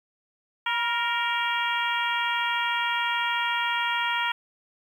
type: harmonic tone with a mistuned harmonic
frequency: 466.2 Hz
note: A#4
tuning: in tune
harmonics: 2 / 3 / 4 / 5 / 6 / 7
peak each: -28 / -30 / -31 / -32 / -33 / -33 dBFS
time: 0.66-4.32 s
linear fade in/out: 5 ms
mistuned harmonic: 2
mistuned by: +46 cents
effects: 9-bit